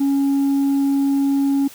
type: tone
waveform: sine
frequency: 277.2 Hz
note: C#4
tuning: in tune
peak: -12 dBFS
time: 0-1.68 s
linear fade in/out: 10 ms
effects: tanh soft clip ceiling -14 dBFS + white hiss -42 dBFS RMS until 1.74 s